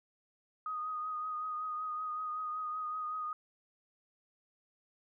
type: tone with vibrato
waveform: sine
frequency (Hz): 1244.5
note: D#6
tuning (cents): 0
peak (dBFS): -35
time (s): 0.66-3.33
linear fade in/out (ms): 2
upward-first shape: triangle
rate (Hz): 5.3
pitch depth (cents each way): 31
effects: none